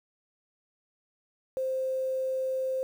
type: tone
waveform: sine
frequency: 523 Hz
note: C5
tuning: 1 cent flat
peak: -27 dBFS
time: 1.57-2.83 s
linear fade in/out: 0 ms
effects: 9-bit